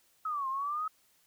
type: exponential two-way sweep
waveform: sine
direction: down then up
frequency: 1300 to 1046.5 to 1286 Hz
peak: -31 dBFS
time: 0.25-0.88 s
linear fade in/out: 5 ms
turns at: 0.48 s
effects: white hiss -68 dBFS RMS until 1.26 s